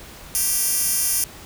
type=tone with high-pass filter; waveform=10% pulse; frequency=392 Hz; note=G4; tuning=in tune; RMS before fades=-21 dBFS; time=0.35-1.24 s; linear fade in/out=0 ms; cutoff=9000 Hz; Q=1; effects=pink hiss -41 dBFS RMS until 1.45 s